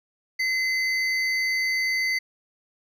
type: tone pair together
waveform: triangle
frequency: 2047 / 4569 Hz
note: C7 / D8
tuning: -38 / -48 cents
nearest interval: octave + major second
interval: 1390 cents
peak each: -21 / -29 dBFS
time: 0.39-2.19 s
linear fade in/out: 10 ms
effects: none